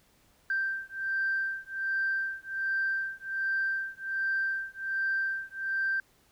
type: beating tone pair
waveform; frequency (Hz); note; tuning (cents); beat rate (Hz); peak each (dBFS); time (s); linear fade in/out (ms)
sine; 1568 / 1569.3; G6 / G6; 0 / +1; 1.3; -31; 0.5-6; 2
effects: tanh soft clip ceiling -21 dBFS + pink hiss -65 dBFS RMS until 6.31 s